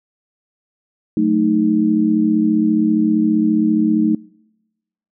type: chord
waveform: sine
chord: D# diminished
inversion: first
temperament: equal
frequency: 185 / 220 / 311.1 Hz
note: F#3 / A3 / D#4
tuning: 0 / 0 / 0 cents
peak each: -22 / -16 / -16 dBFS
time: 1.17-4.15 s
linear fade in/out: 2 ms
effects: noise-tail reverb RT60 1.0 s tail -26 dB re dry